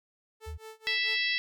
sawtooth tone with tremolo, 440 Hz, A4, in tune, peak -38 dBFS, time 0.4-1.18 s, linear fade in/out 50 ms, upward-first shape sine, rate 4.5 Hz, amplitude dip 95%
sine tone, 77.2 Hz, D#2, 13 cents flat, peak -36 dBFS, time 0.46-0.58 s, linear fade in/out 20 ms
harmonic tone, 659.3 Hz, E5, in tune, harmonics 3 / 4 / 5 / 6 / 7 / 8, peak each -30 / -32 / -34 / -36 / -37 / -38 dBFS, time 0.87-1.38 s, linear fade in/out 0 ms
effects none

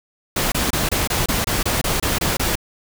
pink noise bursts, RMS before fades -20 dBFS, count 12, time 0.36-2.555 s, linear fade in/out 5 ms, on 160 ms, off 25 ms, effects none

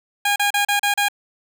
15% pulse tone bursts, 815 Hz, G#5, 33 cents flat, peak -10 dBFS, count 6, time 0.25-1.085 s, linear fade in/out 5 ms, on 110 ms, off 35 ms, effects none

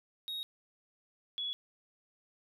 triangle / sine tone pair in turn, 3764 / 3382 Hz, A#7 / G#7, +16 / +31 cents, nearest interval major second, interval 185 cents, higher first, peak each -35 / -34 dBFS, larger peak second, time 0.28-0.43 / 1.38-1.53 s, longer neither, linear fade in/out 0 ms, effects none

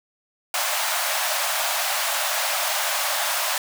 pink high-pass noise, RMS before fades -24 dBFS, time 0.54-3.58 s, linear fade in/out 2 ms, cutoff 580 Hz, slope 96 dB/octave, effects none

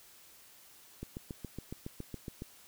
click train, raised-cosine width 3 ms, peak -27 dBFS, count 11, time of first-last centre 1.03-2.421 s, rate 7.19 Hz, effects white hiss -58 dBFS RMS until 2.67 s

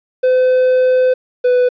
triangle tone pair in turn, 510 / 497.2 Hz, C5 / B4, -44 / +12 cents, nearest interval unison, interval 44 cents, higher first, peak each -7 dBFS, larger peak neither, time 0.23-1.14 / 1.44-1.69 s, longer first, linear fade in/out 10 ms, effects resampled to 11025 Hz + 8-bit

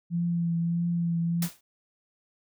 sine tone with vibrato, 170 Hz, F3, 46 cents flat, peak -24 dBFS, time 0.1-1.49 s, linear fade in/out 50 ms, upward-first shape triangle, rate 1.6 Hz, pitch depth 25 cents each way
white noise with exponential decay, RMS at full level -29 dBFS, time 1.42-1.61 s, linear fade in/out 5 ms, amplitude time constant 41 ms
effects none

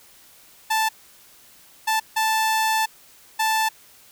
sawtooth tone bursts at uneven times, 880 Hz, A5, in tune, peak -15 dBFS, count 4, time 0.7-0.89 / 1.87-2 / 2.16-2.86 / 3.39-3.69 s, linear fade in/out 10 ms, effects white hiss -51 dBFS RMS until 4.11 s

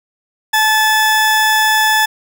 40% pulse tone pair together, 868 / 1736 Hz, A5 / A6, -24 / -24 cents, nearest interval octave, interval 1200 cents, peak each -13 dBFS, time 0.53-2.06 s, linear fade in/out 10 ms, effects none

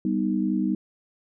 sine chord, G augmented, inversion none, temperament equal, 196 / 246.9 / 311.1 Hz, G3 / B3 / D#4, 0 / 0 / 0 cents, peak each -25 / -27 / -26 dBFS, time 0.05-0.75 s, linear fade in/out 2 ms, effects none

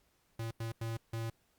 square tone bursts at uneven times, 113.8 Hz, A#2, 41 cents flat, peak -36 dBFS, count 4, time 0.39-0.51 / 0.6-0.72 / 0.81-0.97 / 1.13-1.3 s, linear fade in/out 5 ms, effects pink hiss -73 dBFS RMS until 1.58 s + Opus 48 kbps

